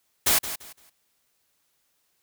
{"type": "noise with echo", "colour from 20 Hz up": "white", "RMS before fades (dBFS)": -20, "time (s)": [0.26, 0.39], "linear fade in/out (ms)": 10, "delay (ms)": 170, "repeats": 3, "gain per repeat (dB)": -12, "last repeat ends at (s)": 0.9, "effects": ["white hiss -71 dBFS RMS until 2.22 s"]}